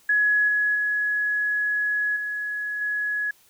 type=tone with level steps; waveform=sine; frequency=1684 Hz; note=G#6; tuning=24 cents sharp; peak=-17 / -19 / -21 / -26 / -23 dBFS; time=0.09-3.31 s; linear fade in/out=5 ms; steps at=0.48 / 0.75 / 2.16 / 2.81 s; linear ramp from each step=5 ms; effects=white hiss -58 dBFS RMS until 3.49 s